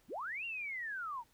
sine linear two-way sweep, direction up then down, 146.83 to 2800 to 880 Hz, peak -38 dBFS, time 0.08-1.24 s, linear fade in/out 50 ms, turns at 0.45 s, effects pink hiss -70 dBFS RMS until 1.33 s

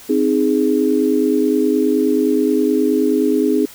sine chord, Ab major, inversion first, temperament equal, 261.6 / 311.1 / 415.3 Hz, C4 / Eb4 / Ab4, 0 / 0 / 0 cents, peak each -17 dBFS, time 0.09-3.66 s, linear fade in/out 10 ms, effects white hiss -40 dBFS RMS until 3.74 s

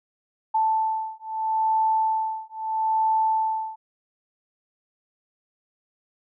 sine beating tone pair, 880 / 880.77 Hz, A5 / A5, 0 / +2 cents, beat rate 0.77 Hz, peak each -24 dBFS, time 0.54-3.76 s, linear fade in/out 10 ms, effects none

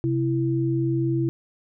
sine tone pair together, 131.43 / 332 Hz, C3 / E4, +8 / +12 cents, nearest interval octave + major third, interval 1604 cents, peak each -23 dBFS, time 0.04-1.29 s, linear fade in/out 0 ms, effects none

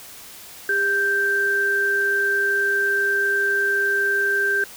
sine tone pair together, 401.9 / 1568 Hz, G4 / G6, +43 / 0 cents, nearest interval 2 octaves, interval 2357 cents, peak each -26 / -18 dBFS, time 0.69-4.64 s, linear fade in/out 2 ms, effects white hiss -41 dBFS RMS until 4.76 s

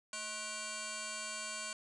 sine tone with frequency modulation, 2790 Hz, F7, 2 cents flat, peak -39 dBFS, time 0.13-1.73 s, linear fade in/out 2 ms, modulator 855 Hz, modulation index 6.7, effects none

